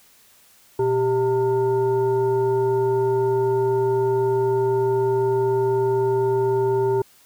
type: tone with frequency modulation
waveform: sine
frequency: 392 Hz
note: G4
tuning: in tune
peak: -17 dBFS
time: 0.79-7.02 s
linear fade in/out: 5 ms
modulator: 514 Hz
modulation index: 0.64
effects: white hiss -54 dBFS RMS until 7.25 s